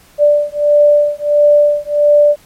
sine beating tone pair, 587.3 / 588.8 Hz, D5 / D5, 0 / +4 cents, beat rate 1.5 Hz, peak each -10 dBFS, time 0.18-2.36 s, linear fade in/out 50 ms, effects pink hiss -46 dBFS RMS until 2.45 s + MP3 64 kbps

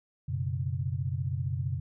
sine chord, F# suspended fourth, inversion none, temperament equal, 92.5 / 123.47 / 138.59 Hz, F#2 / B2 / C#3, 0 / 0 / 0 cents, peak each -33 dBFS, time 0.28-1.8 s, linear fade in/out 10 ms, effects none

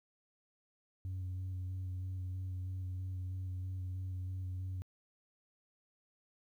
sine tone with vibrato, 92.5 Hz, F#2, in tune, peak -35 dBFS, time 1.05-4.82 s, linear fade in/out 0 ms, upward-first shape square, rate 3.1 Hz, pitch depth 14 cents each way, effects tanh soft clip ceiling -36 dBFS + 12-bit

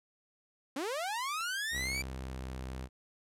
sawtooth linear sweep, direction up, 249.7 to 2349 Hz, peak -30 dBFS, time 0.76-2.02 s, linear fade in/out 5 ms
click, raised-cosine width 0.3 ms, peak -38 dBFS, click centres 1.409 s
sawtooth tone with pitch glide, 65.41 to 64.55 Hz, C2 to C2, 0 to -23 cents, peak -35 dBFS, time 1.71-2.89 s, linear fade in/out 50 ms, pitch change -23 cents, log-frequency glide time 2.05-2.46 s
effects low-pass 12000 Hz 12 dB/octave

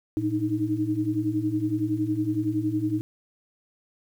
sine tone cluster, 114.5 / 304.8 / 315.6 Hz, A#2 / D#4 / D#4, -31 / -36 / +25 cents, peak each -30 / -28 / -26 dBFS, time 0.17-3.01 s, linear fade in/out 0 ms, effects 9-bit

